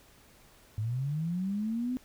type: linear sweep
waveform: sine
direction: up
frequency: 103.1 to 257.6 Hz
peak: -29 dBFS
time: 0.78-1.97 s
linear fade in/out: 0 ms
effects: pink hiss -59 dBFS RMS until 2.04 s